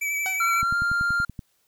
square tone with vibrato, 2300 Hz, D7, 37 cents flat, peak -25 dBFS, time 0.01-0.62 s, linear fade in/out 10 ms, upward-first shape triangle, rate 11 Hz, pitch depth 29 cents each way
sawtooth tone with exponential decay, 751 Hz, F#5, 26 cents sharp, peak -23 dBFS, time 0.26-0.46 s, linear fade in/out 0 ms, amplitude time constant 43 ms
triangle tone with pitch glide, 1367 to 1396.5 Hz, F6 to F6, -37 to -1 cents, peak -19 dBFS, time 0.4-1.25 s, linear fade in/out 5 ms, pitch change +36 cents, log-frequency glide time 0.63-0.75 s
click train, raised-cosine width 5 ms, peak -21 dBFS, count 9, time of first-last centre 0.63-1.392 s, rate 10.5 Hz
effects white hiss -68 dBFS RMS until 1.67 s

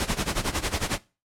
pink noise with tremolo, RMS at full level -24 dBFS, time 0-0.98 s, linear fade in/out 0 ms, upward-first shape sine, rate 11 Hz, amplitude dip 85%, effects noise-tail reverb RT60 0.3 s tail -20 dB re dry + low-pass 10000 Hz 12 dB/octave

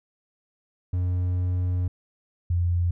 triangle / sine tone pair in turn, 90.1 / 87.23 Hz, F#2 / F2, -45 / -2 cents, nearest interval minor second, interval 57 cents, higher first, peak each -20 dBFS, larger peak neither, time 0.93-1.88 / 2.5-2.91 s, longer first, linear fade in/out 5 ms, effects none

